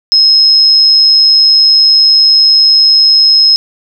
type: tone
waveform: sine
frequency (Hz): 5150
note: E8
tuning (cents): -41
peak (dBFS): -3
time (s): 0.12-3.56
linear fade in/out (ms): 0
effects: none